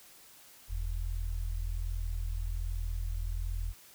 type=tone pair together; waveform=sine; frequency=41.25 / 82.5 Hz; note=E1 / E2; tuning=+2 / +2 cents; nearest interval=octave; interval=1200 cents; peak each=-32 / -38 dBFS; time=0.68-3.74 s; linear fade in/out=50 ms; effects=white hiss -56 dBFS RMS until 3.94 s